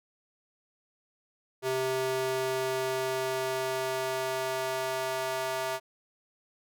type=tone with high-pass filter sweep; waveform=square; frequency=130.81 Hz; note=C3; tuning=in tune; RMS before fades=-31 dBFS; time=1.62-5.8 s; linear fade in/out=50 ms; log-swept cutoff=390 to 660 Hz; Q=1.6; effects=none